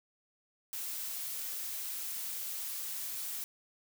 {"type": "noise", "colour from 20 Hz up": "blue", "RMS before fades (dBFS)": -39, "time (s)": [0.73, 3.44], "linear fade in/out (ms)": 0, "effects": []}